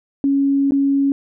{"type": "tone with dropouts", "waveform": "sine", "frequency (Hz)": 277.2, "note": "C#4", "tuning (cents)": 0, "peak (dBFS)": -13, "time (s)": [0.24, 1.12], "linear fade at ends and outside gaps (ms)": 1, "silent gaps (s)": [0.709, 0.72], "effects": []}